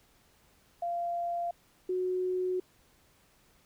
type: tone pair in turn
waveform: sine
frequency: 691 / 367.2 Hz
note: F5 / F#4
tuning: -19 / -13 cents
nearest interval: major seventh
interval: 1094 cents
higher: first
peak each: -30 / -28 dBFS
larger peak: second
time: 0.82-1.51 / 1.89-2.6 s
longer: second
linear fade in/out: 5 ms
effects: pink hiss -65 dBFS RMS until 3.65 s